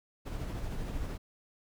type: noise with tremolo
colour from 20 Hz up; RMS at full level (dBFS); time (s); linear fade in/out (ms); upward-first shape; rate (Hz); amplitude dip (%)
brown; -35; 0.25-1.18; 20; triangle; 13; 35
effects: none